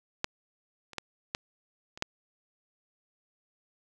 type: clicks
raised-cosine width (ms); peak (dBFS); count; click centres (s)
0.2; -10 / -29 / -15 / -13 / -27 / -10; 6; 0.244 / 0.933 / 0.983 / 1.349 / 1.975 / 2.024
effects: none